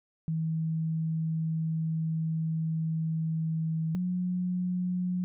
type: tone pair in turn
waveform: sine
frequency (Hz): 160.7 / 180.38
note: E3 / F#3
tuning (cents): -44 / -44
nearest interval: major second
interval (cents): 200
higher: second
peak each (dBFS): -27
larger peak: neither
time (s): 0.28-3.95 / 3.95-5.24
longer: first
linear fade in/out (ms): 0
effects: none